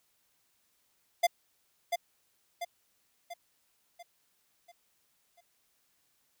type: tone with echo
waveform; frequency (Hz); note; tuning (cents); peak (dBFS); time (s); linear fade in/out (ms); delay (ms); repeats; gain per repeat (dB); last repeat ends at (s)
square; 693; F5; -14; -22; 1.23-1.27; 10; 690; 6; -6; 5.41
effects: white hiss -73 dBFS RMS until 6.4 s